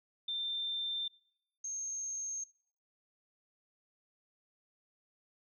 sine tone pair in turn, 3579 / 6418 Hz, A7 / G8, +29 / +40 cents, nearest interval minor seventh, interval 1011 cents, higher second, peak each -34 / -37 dBFS, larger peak first, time 0.28-1.08 / 1.64-2.44 s, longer neither, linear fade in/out 5 ms, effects noise-tail reverb RT60 0.7 s tail -23 dB re dry

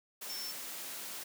sine tone in noise, 5390 Hz, E8, 38 cents sharp, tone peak -40 dBFS, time 0.29-0.52 s, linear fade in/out 10 ms, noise white, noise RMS -43 dBFS, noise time 0.21-1.24 s, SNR 0 dB, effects high-pass 200 Hz 12 dB/octave

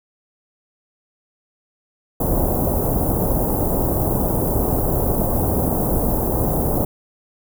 pink band-stop noise, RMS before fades -19 dBFS, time 2.2-6.85 s, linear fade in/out 5 ms, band 800 to 13000 Hz, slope 24 dB/octave, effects none

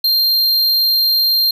square tone, 4186 Hz, C8, in tune, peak -12 dBFS, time 0.04-1.51 s, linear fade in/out 5 ms, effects none

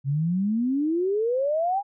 sine exponential sweep, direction up, 132.7 to 826 Hz, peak -21 dBFS, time 0.04-1.83 s, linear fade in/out 50 ms, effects none

